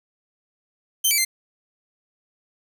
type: tone with pitch steps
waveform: 10% pulse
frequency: 3104 / 2302 / 2085 Hz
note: G7 / D7 / C7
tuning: -18 / -35 / -7 cents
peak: -9 dBFS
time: 1.04-1.25 s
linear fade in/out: 10 ms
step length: 70 ms
effects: none